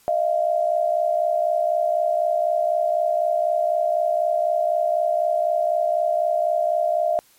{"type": "tone pair together", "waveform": "sine", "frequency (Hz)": [622.3, 686.3], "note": ["D#5", "F5"], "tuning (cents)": [0, -30], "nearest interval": "major second", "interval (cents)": 170, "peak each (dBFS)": [-21, -20], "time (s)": [0.08, 7.19], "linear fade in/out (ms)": 0, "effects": ["white hiss -56 dBFS RMS until 7.38 s", "MP3 64 kbps"]}